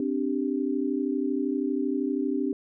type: chord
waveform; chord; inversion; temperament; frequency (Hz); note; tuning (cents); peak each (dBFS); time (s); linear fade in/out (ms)
sine; C suspended second; none; just; 261.6 / 294.3 / 392.4; C4 / D4 / G4; 0 / +4 / +2; -28 / -28 / -31; 0-2.53; 2
effects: none